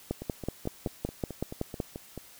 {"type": "two click trains", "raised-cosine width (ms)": 2, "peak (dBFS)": [-24, -16], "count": [10, 10], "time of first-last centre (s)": [[0.22, 2.177], [0.11, 1.802]], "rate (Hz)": [4.6, 5.32], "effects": ["white hiss -53 dBFS RMS until 2.39 s"]}